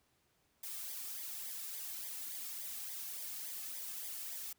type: noise with flanger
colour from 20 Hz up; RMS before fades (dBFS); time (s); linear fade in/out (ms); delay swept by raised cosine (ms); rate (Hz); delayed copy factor
blue; -44; 0.63-4.53; 5; 0.71 to 2.11; 3.5; -0.7
effects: pink hiss -75 dBFS RMS until 4.58 s + high-pass 60 Hz 12 dB/octave